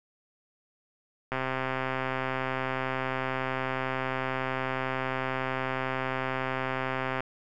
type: click train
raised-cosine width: 0.5 ms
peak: -15 dBFS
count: 772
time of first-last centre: 1.32-7.205 s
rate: 131 Hz
effects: none